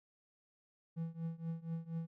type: tone with tremolo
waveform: triangle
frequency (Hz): 164.81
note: E3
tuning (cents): 0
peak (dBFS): -33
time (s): 0.96-2.07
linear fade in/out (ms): 20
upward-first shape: triangle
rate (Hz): 4.2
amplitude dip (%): 95
effects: none